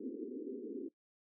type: band-pass noise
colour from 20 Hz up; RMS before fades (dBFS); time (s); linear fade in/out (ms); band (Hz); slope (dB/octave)
pink; -43; 0-0.89; 10; 230 to 460; 96
effects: noise-tail reverb RT60 0.1 s tail -17 dB re dry